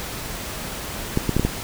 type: clicks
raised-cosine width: 3 ms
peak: -6 dBFS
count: 5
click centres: 1.174 / 1.293 / 1.366 / 1.396 / 1.45 s
effects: pink hiss -31 dBFS RMS until 1.63 s